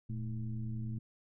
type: tone with frequency modulation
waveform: sine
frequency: 116.1 Hz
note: A#2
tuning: 7 cents flat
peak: -35 dBFS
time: 0.09-0.99 s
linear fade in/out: 10 ms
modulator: 101 Hz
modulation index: 0.91
effects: none